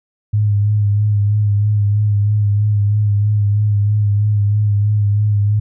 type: tone with vibrato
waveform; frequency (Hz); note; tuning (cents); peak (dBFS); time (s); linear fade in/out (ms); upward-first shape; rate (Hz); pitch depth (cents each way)
sine; 103.8; G#2; 0; -11; 0.33-5.6; 10; sine; 3.1; 33
effects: none